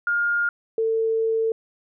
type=tone pair in turn; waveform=sine; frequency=1415 / 447.9 Hz; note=F6 / A4; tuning=+22 / +31 cents; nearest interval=octave + minor sixth; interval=1991 cents; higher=first; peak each=-19 dBFS; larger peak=neither; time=0.07-0.49 / 0.78-1.52 s; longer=second; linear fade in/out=2 ms; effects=none